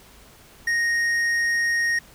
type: tone with tanh clipping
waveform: sine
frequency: 1864.7 Hz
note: A#6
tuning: in tune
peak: -21 dBFS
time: 0.67-1.99 s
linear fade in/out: 5 ms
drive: 9 dB
effects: added 50 Hz sine -56 dBFS peak until 2.14 s + pink hiss -50 dBFS RMS until 2.14 s